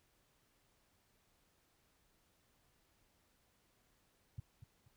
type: tone with echo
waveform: sine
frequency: 110 Hz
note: A2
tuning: in tune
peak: -39 dBFS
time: 4.38-4.4 s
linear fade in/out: 5 ms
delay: 240 ms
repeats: 2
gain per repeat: -10 dB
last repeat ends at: 4.88 s
effects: pink hiss -75 dBFS RMS until 4.96 s